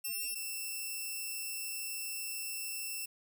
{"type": "tone pair in turn", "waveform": "5% pulse", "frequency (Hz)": [2701, 2673], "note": ["E7", "E7"], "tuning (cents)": [42, 23], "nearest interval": "unison", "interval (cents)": 19, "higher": "first", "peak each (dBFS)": [-26, -28], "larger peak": "first", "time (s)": [[0.04, 0.35], [0.35, 3.06]], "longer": "second", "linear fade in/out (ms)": 10, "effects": ["10-bit"]}